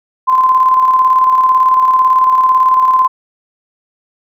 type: tone with tremolo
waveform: sine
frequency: 1034 Hz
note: C6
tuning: 21 cents flat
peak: -5 dBFS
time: 0.27-3.08 s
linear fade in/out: 20 ms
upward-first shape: square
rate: 18 Hz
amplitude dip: 35%
effects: none